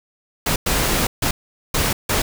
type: noise bursts at uneven times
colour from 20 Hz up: pink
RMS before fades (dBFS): -19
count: 5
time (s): 0.46-0.56 / 0.66-1.07 / 1.22-1.31 / 1.74-1.93 / 2.09-2.22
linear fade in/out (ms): 5
effects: none